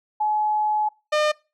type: tone pair in turn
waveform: sine / sawtooth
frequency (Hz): 850 / 605.7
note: G#5 / D#5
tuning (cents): +40 / -47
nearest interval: tritone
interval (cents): 587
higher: first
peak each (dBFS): -19 / -14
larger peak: second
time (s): 0.2-0.89 / 1.12-1.32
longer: first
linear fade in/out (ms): 10
effects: noise-tail reverb RT60 0.3 s tail -23 dB re dry + low-pass 5000 Hz 12 dB/octave